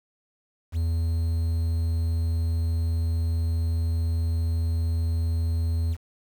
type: tone with quantisation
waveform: triangle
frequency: 82.41 Hz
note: E2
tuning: in tune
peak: -20 dBFS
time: 0.72-5.97 s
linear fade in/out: 50 ms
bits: 8
effects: none